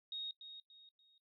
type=tone with echo; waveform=sine; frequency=3743 Hz; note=A#7; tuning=6 cents sharp; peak=-40 dBFS; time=0.12-0.31 s; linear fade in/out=2 ms; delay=290 ms; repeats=3; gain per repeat=-9 dB; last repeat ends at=1.18 s; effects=noise-tail reverb RT60 0.1 s tail -19 dB re dry